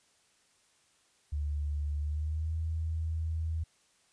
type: tone with pitch glide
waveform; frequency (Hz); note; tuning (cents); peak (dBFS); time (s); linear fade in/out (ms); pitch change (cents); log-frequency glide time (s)
sine; 73.42 to 80.53; D2 to E2; 0 to -40; -30; 1.32-3.64; 10; +160; 1.98-2.55
effects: white hiss -68 dBFS RMS until 4.12 s + resampled to 22050 Hz